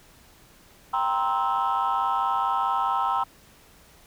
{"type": "chord", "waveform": "sine", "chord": "C dominant seventh", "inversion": "second", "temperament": "just", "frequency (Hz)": [784.9, 941.9, 1046.5, 1308.1], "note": ["G5", "Bb5", "C6", "E6"], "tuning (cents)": [2, 18, 0, -14], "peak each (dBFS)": -26, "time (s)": [0.93, 3.24], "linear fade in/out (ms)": 10, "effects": ["tanh soft clip ceiling -16 dBFS", "pink hiss -54 dBFS RMS until 4.06 s"]}